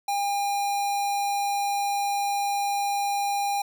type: tone with notch filter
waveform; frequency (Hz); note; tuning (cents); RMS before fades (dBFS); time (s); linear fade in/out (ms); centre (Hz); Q
square; 806; G5; +48; -26; 0.08-3.62; 5; 1900; 1.6
effects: none